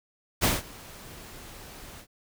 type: noise with ADSR envelope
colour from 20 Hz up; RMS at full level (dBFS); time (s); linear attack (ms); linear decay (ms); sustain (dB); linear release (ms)
pink; -21; 0.41-2.07; 29; 180; -24; 76
effects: none